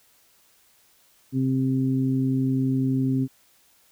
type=harmonic tone; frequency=131.9 Hz; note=C3; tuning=14 cents sharp; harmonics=1 / 2 / 3; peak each=-24 / -22 / -37 dBFS; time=1.32-3.28 s; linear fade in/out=50 ms; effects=white hiss -60 dBFS RMS until 3.91 s